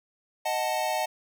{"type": "chord", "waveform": "square", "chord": "D# diminished", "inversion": "none", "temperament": "equal", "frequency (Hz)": [622.3, 740, 880], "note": ["D#5", "F#5", "A5"], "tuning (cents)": [0, 0, 0], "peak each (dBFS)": -31, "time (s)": [0.45, 1.06], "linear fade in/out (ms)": 10, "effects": []}